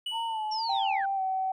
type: tone with exponential decay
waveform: triangle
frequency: 2949 Hz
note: F#7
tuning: 6 cents flat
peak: -28 dBFS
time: 0.06-0.94 s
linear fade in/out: 5 ms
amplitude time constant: 190 ms
type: tone with vibrato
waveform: sine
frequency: 887 Hz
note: A5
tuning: 14 cents sharp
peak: -29 dBFS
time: 0.11-1.02 s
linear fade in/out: 50 ms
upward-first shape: sine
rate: 2.1 Hz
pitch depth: 61 cents each way
type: linear sweep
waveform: sine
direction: down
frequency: 5588 to 1419 Hz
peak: -32 dBFS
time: 0.51-1.06 s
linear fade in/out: 10 ms
type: tone with pitch glide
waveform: sine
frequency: 784 to 759.5 Hz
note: G5 to F#5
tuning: 0 to +45 cents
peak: -26 dBFS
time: 0.69-1.52 s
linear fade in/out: 5 ms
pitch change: -55 cents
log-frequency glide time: 1.15-1.21 s
effects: tanh soft clip ceiling -16 dBFS